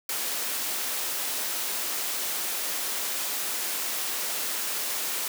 white high-pass noise, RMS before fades -30 dBFS, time 0.09-5.28 s, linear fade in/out 2 ms, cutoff 290 Hz, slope 12 dB/octave, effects none

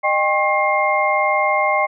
sine tone cluster, 612 / 793 / 1080 / 2117 Hz, D#5 / G5 / C#6 / C7, -29 / +20 / -45 / +20 cents, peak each -20 dBFS, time 0.03-1.87 s, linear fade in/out 20 ms, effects none

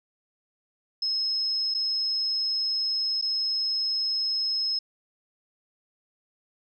sine tone with dropouts, 5170 Hz, E8, 34 cents flat, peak -24 dBFS, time 1.02-4.79 s, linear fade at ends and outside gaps 5 ms, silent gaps 1.741-1.746 / 3.214-3.223 s, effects none

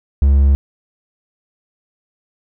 triangle tone, 69.3 Hz, C#2, in tune, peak -6 dBFS, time 0.22-0.55 s, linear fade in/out 0 ms, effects none

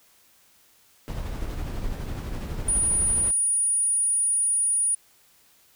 brown noise with tremolo, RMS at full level -29 dBFS, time 1.08-3.31 s, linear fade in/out 0 ms, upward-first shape triangle, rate 12 Hz, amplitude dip 40%
sine tone, 9610 Hz, D9, 39 cents sharp, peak -20 dBFS, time 2.68-4.95 s, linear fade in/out 5 ms
effects white hiss -59 dBFS RMS until 5.75 s

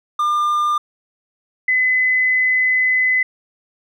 triangle / sine tone pair in turn, 1201 / 2020 Hz, D6 / B6, +38 / +39 cents, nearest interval major sixth, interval 901 cents, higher second, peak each -13 dBFS, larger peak neither, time 0.19-0.78 / 1.68-3.23 s, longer second, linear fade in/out 5 ms, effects none

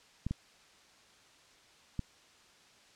clicks, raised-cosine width 5 ms, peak -21 dBFS, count 3, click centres 0.266 / 0.31 / 1.993 s, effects white hiss -61 dBFS RMS until 2.95 s + low-pass 6000 Hz 12 dB/octave

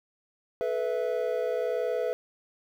triangle chord, A suspended second, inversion none, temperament equal with one note detuned, 432.7 / 493.9 / 659.3 Hz, A4 / B4 / E5, -29 / 0 / 0 cents, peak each -30 / -27 / -30 dBFS, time 0.61-2.13 s, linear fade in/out 0 ms, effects 10-bit

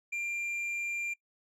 triangle tone with tanh clipping, 2383 Hz, D7, 25 cents sharp, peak -33 dBFS, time 0.12-1.14 s, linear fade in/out 10 ms, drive 9 dB, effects noise-tail reverb RT60 0.1 s tail -22 dB re dry

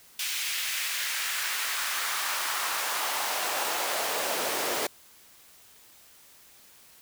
pink noise with high-pass filter sweep, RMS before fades -30 dBFS, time 0.19-4.87 s, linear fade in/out 5 ms, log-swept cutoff 2700 to 430 Hz, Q 1.4, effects white hiss -55 dBFS RMS until 7.01 s

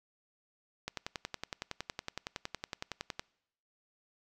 click train, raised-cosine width 0.2 ms, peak -19 dBFS, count 26, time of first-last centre 0.88-3.195 s, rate 10.8 Hz, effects noise-tail reverb RT60 0.8 s tail -25 dB re dry

